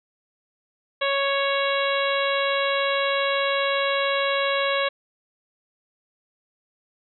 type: harmonic tone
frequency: 554.4 Hz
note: C#5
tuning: in tune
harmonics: 1 / 2 / 3 / 4 / 5 / 6 / 7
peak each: -24 / -27 / -29 / -30 / -31 / -32 / -32 dBFS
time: 1.01-4.89 s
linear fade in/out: 10 ms
effects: none